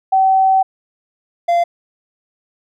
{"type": "tone pair in turn", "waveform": ["sine", "triangle"], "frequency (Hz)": [765, 689.1], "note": ["G5", "F5"], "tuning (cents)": [-42, -23], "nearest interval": "major second", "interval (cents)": 181, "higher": "first", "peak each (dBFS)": -9, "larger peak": "neither", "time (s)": [[0.12, 0.63], [1.48, 1.64]], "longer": "first", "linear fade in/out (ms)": 10, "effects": []}